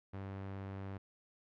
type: tone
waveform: sawtooth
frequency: 97.3 Hz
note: G2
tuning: 12 cents flat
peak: -38 dBFS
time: 0.13-0.98 s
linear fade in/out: 10 ms
effects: low-pass 2000 Hz 12 dB/octave